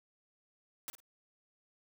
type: noise with echo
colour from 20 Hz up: white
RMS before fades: -41 dBFS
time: 0.88-0.9 s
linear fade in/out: 0 ms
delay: 51 ms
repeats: 2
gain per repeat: -12 dB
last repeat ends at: 1.002 s
effects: none